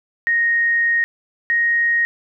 sine tone pair in turn, 1864.7 / 1871.5 Hz, A#6 / A#6, 0 / +6 cents, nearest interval unison, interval 6 cents, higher second, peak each -14 dBFS, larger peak neither, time 0.27-1.04 / 1.5-2.05 s, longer first, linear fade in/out 0 ms, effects none

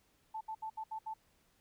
sine tone bursts at uneven times, 878 Hz, A5, 4 cents flat, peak -38 dBFS, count 6, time 0.34-0.41 / 0.48-0.55 / 0.62-0.7 / 0.77-0.84 / 0.91-0.99 / 1.06-1.14 s, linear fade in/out 10 ms, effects pink hiss -72 dBFS RMS until 1.6 s

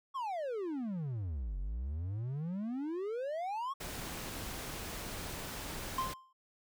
triangle exponential two-way sweep, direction down then up, 1132 to 44.42 to 1132 Hz, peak -33 dBFS, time 0.14-3.74 s, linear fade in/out 20 ms, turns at 1.58 s
pink noise, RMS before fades -42 dBFS, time 3.8-6.14 s, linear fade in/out 10 ms
triangle tone with exponential decay, 1046.5 Hz, C6, in tune, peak -27 dBFS, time 5.98-6.33 s, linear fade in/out 5 ms, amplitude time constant 75 ms
effects none

